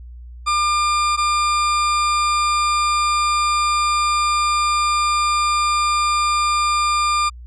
40% pulse tone pair in turn, 1200 / 1200 Hz, D6 / D6, +37 / +37 cents, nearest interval unison, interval 0 cents, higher neither, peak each -15 / -15 dBFS, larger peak neither, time 0.46-1.17 / 1.17-7.3 s, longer second, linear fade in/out 20 ms, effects added 60 Hz sine -34 dBFS peak until 7.46 s + resampled to 22050 Hz

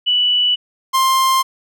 sine / 45% pulse tone pair in turn, 2960 / 1053.2 Hz, F#7 / C6, 0 / +11 cents, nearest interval octave + tritone, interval 1789 cents, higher first, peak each -12 dBFS, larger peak neither, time 0.06-0.56 / 0.93-1.43 s, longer neither, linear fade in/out 20 ms, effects none

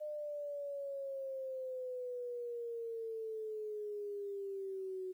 sine exponential sweep, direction down, 606 to 370 Hz, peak -39 dBFS, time 0-5.13 s, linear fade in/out 20 ms, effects 12-bit

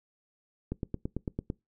click train, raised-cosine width 3 ms, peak -19 dBFS, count 8, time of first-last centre 0.72-1.501 s, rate 8.96 Hz, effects noise-tail reverb RT60 0.2 s tail -23 dB re dry

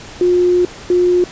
sine tone pair in turn, 357 / 357 Hz, F4 / F4, +38 / +38 cents, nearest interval unison, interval 0 cents, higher neither, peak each -9 dBFS, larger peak neither, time 0.21-0.65 / 0.9-1.24 s, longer first, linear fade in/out 2 ms, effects pink hiss -34 dBFS RMS until 1.31 s + resampled to 16000 Hz

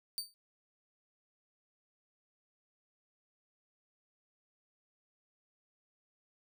sawtooth tone with exponential decay, 4600 Hz, D8, 37 cents flat, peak -29 dBFS, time 0.18-0.34 s, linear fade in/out 0 ms, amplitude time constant 34 ms, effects none

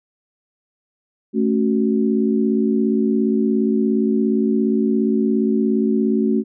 sine chord, F# minor, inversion first, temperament equal with one note detuned, 220 / 277.2 / 372.1 Hz, A3 / C#4 / F#4, 0 / 0 / +10 cents, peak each -17 / -21 / -21 dBFS, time 1.33-6.44 s, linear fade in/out 50 ms, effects none

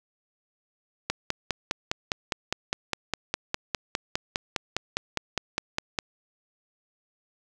click train, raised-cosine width 0.2 ms, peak -8 dBFS, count 25, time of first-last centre 1.1-5.988 s, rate 4.91 Hz, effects none

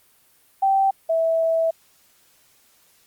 sine tone pair in turn, 778 / 654.2 Hz, G5 / E5, -13 / -13 cents, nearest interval minor third, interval 300 cents, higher first, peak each -15 / -17 dBFS, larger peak first, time 0.62-0.91 / 1.09-1.71 s, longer second, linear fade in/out 10 ms, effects white hiss -58 dBFS RMS until 3.06 s + Opus 32 kbps

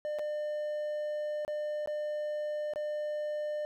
triangle tone with dropouts, 600 Hz, D5, 37 cents sharp, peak -30 dBFS, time 0.05-3.65 s, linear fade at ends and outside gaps 0 ms, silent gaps 0.187-0.193 / 1.449-1.479 / 1.86-1.874 / 2.736-2.759 s, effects none

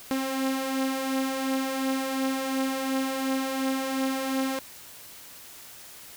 sawtooth beating tone pair, 263.8 / 266.6 Hz, C4 / C4, +14 / +33 cents, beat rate 2.8 Hz, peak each -29 / -23 dBFS, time 0.11-4.59 s, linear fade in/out 0 ms, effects white hiss -46 dBFS RMS until 6.16 s

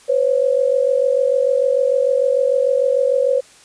sine tone pair together, 502 / 548.7 Hz, B4 / C#5, +28 / -18 cents, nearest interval major second, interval 154 cents, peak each -16 dBFS, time 0.08-3.41 s, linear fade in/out 20 ms, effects white hiss -47 dBFS RMS until 3.64 s + resampled to 22050 Hz

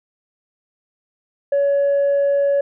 sine tone, 563 Hz, C#5, 27 cents sharp, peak -12 dBFS, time 1.52-2.61 s, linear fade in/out 5 ms, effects tanh soft clip ceiling -12 dBFS

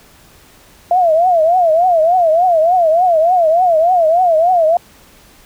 sine tone with vibrato, 681 Hz, F5, 44 cents flat, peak -8 dBFS, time 0.91-4.77 s, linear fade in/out 2 ms, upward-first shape triangle, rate 3.4 Hz, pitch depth 180 cents each way, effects pink hiss -45 dBFS RMS until 5.45 s

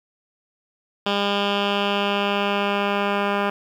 10% pulse tone with low-pass filter sweep, 201.7 Hz, G3, 50 cents sharp, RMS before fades -22 dBFS, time 1.06-3.5 s, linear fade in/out 5 ms, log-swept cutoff 3500 to 2100 Hz, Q 2.6, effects 8-bit

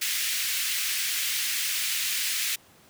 pink high-pass noise, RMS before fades -28 dBFS, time 0.01-2.56 s, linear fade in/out 10 ms, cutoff 2000 Hz, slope 24 dB/octave, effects pink hiss -56 dBFS RMS until 2.89 s + high-pass 100 Hz 12 dB/octave

